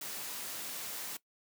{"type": "noise", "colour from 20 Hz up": "white", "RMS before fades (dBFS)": -41, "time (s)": [0.01, 1.17], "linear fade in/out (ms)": 5, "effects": ["noise-tail reverb RT60 0.1 s tail -19 dB re dry", "high-pass 150 Hz 12 dB/octave"]}